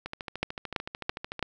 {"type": "two click trains", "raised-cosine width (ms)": 0.3, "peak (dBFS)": [-19, -11], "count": [19, 4], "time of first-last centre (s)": [[0.06, 1.393], [0.43, 1.427]], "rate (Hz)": [13.5, 3.01], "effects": []}